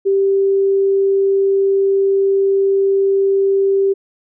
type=tone; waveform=sine; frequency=391.6 Hz; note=G4; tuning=2 cents flat; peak=-11 dBFS; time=0.05-3.94 s; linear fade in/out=20 ms; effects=none